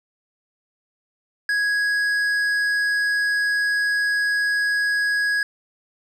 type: tone with tanh clipping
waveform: sine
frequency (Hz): 1661.2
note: G#6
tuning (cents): 0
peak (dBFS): -20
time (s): 1.49-5.43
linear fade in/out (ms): 2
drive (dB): 9
effects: none